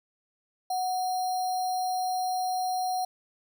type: tone with sample-and-hold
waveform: sine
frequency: 738 Hz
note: F#5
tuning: 5 cents flat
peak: -26 dBFS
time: 0.7-3.05 s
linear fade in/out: 5 ms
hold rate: 4900 Hz
effects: none